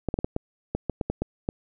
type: clicks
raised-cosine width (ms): 2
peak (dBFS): -12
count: 11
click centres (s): 0.087 / 0.141 / 0.189 / 0.245 / 0.364 / 0.75 / 0.897 / 1.012 / 1.1 / 1.22 / 1.489
effects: none